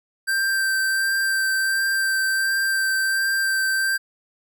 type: tone with vibrato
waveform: square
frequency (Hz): 1568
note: G6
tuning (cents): 0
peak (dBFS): -20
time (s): 0.27-3.98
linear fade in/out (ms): 20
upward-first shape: sine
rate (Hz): 1.4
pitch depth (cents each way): 13
effects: none